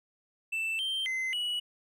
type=tone with pitch steps; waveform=triangle; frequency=2657 / 3141 / 2058 / 2931 Hz; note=E7 / G7 / C7 / F#7; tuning=+13 / +3 / -29 / -17 cents; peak=-28 dBFS; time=0.52-1.6 s; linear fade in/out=10 ms; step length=270 ms; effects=none